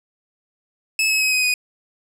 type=tone with pitch steps; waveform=sawtooth; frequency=2598 / 2570 / 2542 / 2514 / 2486 Hz; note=E7 / E7 / D#7 / D#7 / D#7; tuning=-26 / -45 / +36 / +17 / -2 cents; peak=-13 dBFS; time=0.99-1.54 s; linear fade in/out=2 ms; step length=110 ms; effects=low-pass 12000 Hz 12 dB/octave